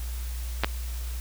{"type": "clicks", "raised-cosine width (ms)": 0.3, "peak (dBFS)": -7, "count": 2, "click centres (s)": [0.636, 0.645], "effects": ["added 60 Hz sine -30 dBFS peak until 1.2 s", "white hiss -44 dBFS RMS until 1.2 s"]}